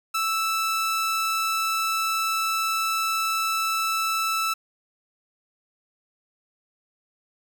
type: tone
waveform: sawtooth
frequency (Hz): 1318.5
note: E6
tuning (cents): 0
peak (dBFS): -19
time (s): 0.14-4.54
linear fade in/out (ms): 10
effects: none